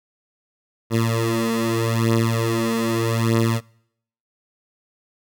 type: beating tone pair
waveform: 15% pulse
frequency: 113.7 / 114.51 Hz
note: A#2 / A#2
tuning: -43 / -30 cents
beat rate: 0.81 Hz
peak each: -16 / -14 dBFS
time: 0.9-3.61 s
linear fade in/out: 50 ms
effects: noise-tail reverb RT60 0.7 s tail -25 dB re dry